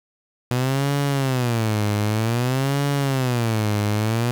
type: tone with vibrato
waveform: sawtooth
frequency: 121.6 Hz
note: B2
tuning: 26 cents flat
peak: -15 dBFS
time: 0.51-4.31 s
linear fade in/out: 0 ms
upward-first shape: sine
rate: 0.53 Hz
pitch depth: 270 cents each way
effects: 7-bit